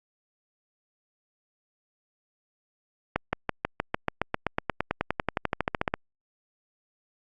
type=accelerating click train; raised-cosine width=0.5 ms; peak=-9 dBFS; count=27; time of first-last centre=3.16-5.94 s; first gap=170 ms; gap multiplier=0.96; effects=Opus 48 kbps